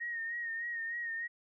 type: tone with vibrato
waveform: sine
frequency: 1860 Hz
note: A#6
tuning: 4 cents flat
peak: -35 dBFS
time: 0-1.28 s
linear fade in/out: 20 ms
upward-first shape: sine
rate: 3.3 Hz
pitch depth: 42 cents each way
effects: none